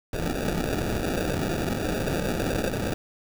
violet noise with sample-and-hold, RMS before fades -27 dBFS, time 0.13-2.94 s, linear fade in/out 5 ms, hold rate 1050 Hz, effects none

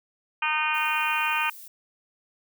harmonic tone, 307.3 Hz, D#4, 21 cents flat, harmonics 3 / 4 / 5 / 6 / 7 / 8 / 9 / 10, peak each -29 / -30 / -31 / -37 / -38 / -27 / -32 / -38 dBFS, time 0.42-1.5 s, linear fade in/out 5 ms
violet noise, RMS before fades -44 dBFS, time 0.74-1.68 s, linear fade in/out 5 ms
effects none

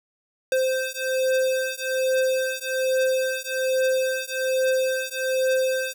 square beating tone pair, 520 / 521.2 Hz, C5 / C5, -11 / -7 cents, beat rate 1.2 Hz, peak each -25 dBFS, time 0.52-5.94 s, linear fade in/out 2 ms, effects none

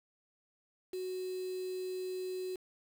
sine tone with quantisation, 370 Hz, F#4, in tune, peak -36 dBFS, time 0.93-2.56 s, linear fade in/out 5 ms, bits 8, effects none

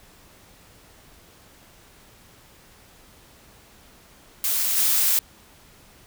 blue noise with level steps, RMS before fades -23 / -20 dBFS, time 4.44-5.19 s, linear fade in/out 2 ms, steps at 4.76 s, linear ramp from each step 20 ms, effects pink hiss -52 dBFS RMS until 6.06 s

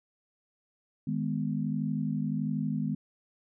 sine chord, G# minor, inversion second, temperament just, 155.74 / 207.7 / 249.2 Hz, D#3 / G#3 / B3, +2 / 0 / +16 cents, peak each -32 / -32 / -33 dBFS, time 1.07-2.95 s, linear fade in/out 5 ms, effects none

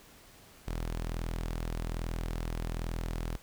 sawtooth tone, 41.2 Hz, E1, in tune, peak -29 dBFS, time 0.67-3.37 s, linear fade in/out 10 ms, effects pink hiss -56 dBFS RMS until 3.42 s

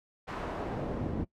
brown noise with band-pass filter sweep, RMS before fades -35 dBFS, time 0.27-1.25 s, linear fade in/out 20 ms, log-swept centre 1200 to 250 Hz, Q 0.77, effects noise-tail reverb RT60 0.1 s tail -20 dB re dry

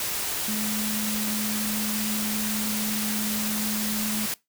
sine tone in noise, 213.3 Hz, G#3, 46 cents sharp, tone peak -28 dBFS, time 0.48-4.26 s, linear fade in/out 2 ms, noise white, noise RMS -29 dBFS, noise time 0-4.34 s, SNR -2 dB, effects noise-tail reverb RT60 0.2 s tail -22 dB re dry

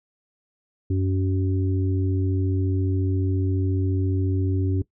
harmonic tone, 94.4 Hz, F#2, 35 cents sharp, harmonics 1 / 3 / 4, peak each -21 / -27 / -31 dBFS, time 0.9-4.82 s, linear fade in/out 5 ms, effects noise-tail reverb RT60 0.1 s tail -18 dB re dry

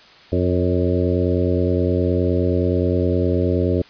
harmonic tone with a mistuned harmonic, 89.6 Hz, F2, 45 cents sharp, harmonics 1 / 2 / 3 / 4 / 5 / 6 / 7, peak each -20 / -25 / -23 / -23 / -24 / -26 / -31 dBFS, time 0.32-3.82 s, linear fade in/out 5 ms, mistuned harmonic 6, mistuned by +37 cents, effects white hiss -46 dBFS RMS until 3.89 s + resampled to 11025 Hz

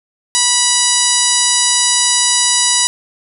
harmonic tone with a mistuned harmonic, 977 Hz, B5, 19 cents flat, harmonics 1 / 2 / 3 / 4 / 5 / 6 / 7 / 8 / 9 / 10, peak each -23 / -23 / -22 / -18 / -19 / -19 / -19 / -19 / -22 / -19 dBFS, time 0.35-2.87 s, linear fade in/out 0 ms, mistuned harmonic 8, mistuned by +25 cents, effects none

